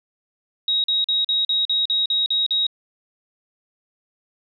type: tone bursts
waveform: sine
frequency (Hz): 3796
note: A#7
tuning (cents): +31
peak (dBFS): -17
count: 10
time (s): 0.68-2.667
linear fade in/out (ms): 2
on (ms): 160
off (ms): 43
effects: none